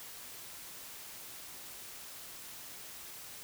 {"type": "silence", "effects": ["white hiss -48 dBFS RMS until 3.43 s"]}